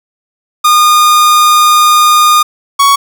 45% pulse tone pair in turn, 1220 / 1117.1 Hz, D#6 / C#6, -34 / +13 cents, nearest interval major second, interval 153 cents, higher first, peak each -4 dBFS, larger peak neither, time 0.64-2.43 / 2.79-2.96 s, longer first, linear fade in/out 10 ms, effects none

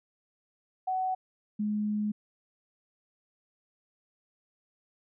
sine tone pair in turn, 749 / 210.2 Hz, F#5 / G#3, +21 / +21 cents, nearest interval octave + minor seventh, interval 2200 cents, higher first, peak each -27 dBFS, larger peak neither, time 0.87-1.15 / 1.59-2.12 s, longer second, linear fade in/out 10 ms, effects none

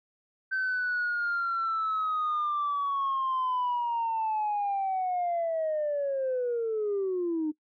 sine linear sweep, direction down, 1545 to 300.3 Hz, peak -25 dBFS, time 0.51-7.52 s, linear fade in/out 20 ms, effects noise-tail reverb RT60 0.1 s tail -21 dB re dry + tanh soft clip ceiling -23 dBFS

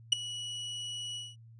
40% pulse tone with ADSR envelope, 2931 Hz, F#7, 17 cents flat, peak -16 dBFS, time 0.12-1.36 s, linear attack 8 ms, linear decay 7 ms, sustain -20 dB, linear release 200 ms, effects added 114 Hz sine -51 dBFS peak until 1.59 s + resampled to 22050 Hz

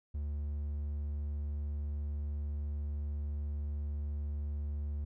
triangle tone, 73.1 Hz, D2, 7 cents flat, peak -32 dBFS, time 0.14-5.05 s, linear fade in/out 10 ms, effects none

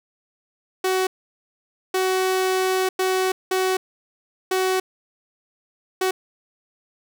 sawtooth tone bursts at uneven times, 374.8 Hz, F#4, 22 cents sharp, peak -15 dBFS, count 6, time 0.84-1.07 / 1.94-2.89 / 2.99-3.32 / 3.51-3.77 / 4.51-4.8 / 6.01-6.11 s, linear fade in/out 5 ms, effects none

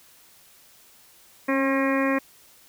harmonic tone with a mistuned harmonic, 269.9 Hz, C#4, 46 cents flat, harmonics 1 / 2 / 3 / 4 / 5 / 6 / 7 / 8 / 9, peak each -23 / -26 / -38 / -29 / -39 / -34 / -30 / -36 / -35 dBFS, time 1.48-2.19 s, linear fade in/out 10 ms, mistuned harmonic 1, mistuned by +16 cents, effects white hiss -54 dBFS RMS until 2.68 s

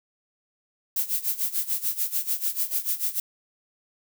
violet noise with tremolo, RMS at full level -24 dBFS, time 0.96-3.2 s, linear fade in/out 2 ms, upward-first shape sine, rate 6.8 Hz, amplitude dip 85%, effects none

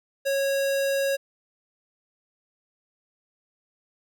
square tone, 550 Hz, C#5, 14 cents flat, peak -23 dBFS, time 0.25-1.17 s, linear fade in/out 20 ms, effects none

